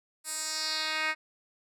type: tone with band-pass filter sweep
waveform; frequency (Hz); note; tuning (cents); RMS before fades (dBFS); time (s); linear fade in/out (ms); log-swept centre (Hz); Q
10% pulse; 312.5; D#4; +8; -32; 0.24-1.15; 50; 9800 to 2200; 2.3
effects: none